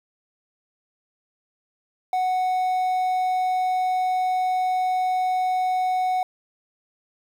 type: tone with quantisation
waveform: triangle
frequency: 740 Hz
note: F#5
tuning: in tune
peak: -18 dBFS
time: 2.13-6.23 s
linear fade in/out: 2 ms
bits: 8
effects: none